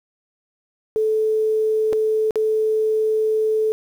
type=tone with dropouts; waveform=sine; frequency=435.4 Hz; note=A4; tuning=18 cents flat; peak=-16 dBFS; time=0.96-3.72 s; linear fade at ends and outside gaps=0 ms; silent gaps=1.927-1.931 / 2.308-2.357 s; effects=8-bit